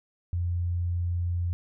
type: tone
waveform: sine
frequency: 87.31 Hz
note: F2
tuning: in tune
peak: -25 dBFS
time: 0.33-1.53 s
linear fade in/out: 0 ms
effects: none